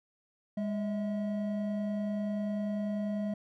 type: tone pair together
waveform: triangle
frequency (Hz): 204.6 / 644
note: G#3 / E5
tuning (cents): -26 / -41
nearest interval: octave + minor sixth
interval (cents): 1985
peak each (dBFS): -29 / -37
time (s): 0.57-3.34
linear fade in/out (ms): 5
effects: none